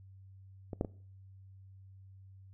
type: clicks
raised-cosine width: 2 ms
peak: -26 / -17 / -24 dBFS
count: 3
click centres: 0.732 / 0.811 / 0.848 s
effects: noise-tail reverb RT60 0.5 s tail -22 dB re dry + added 96 Hz sine -52 dBFS peak until 2.53 s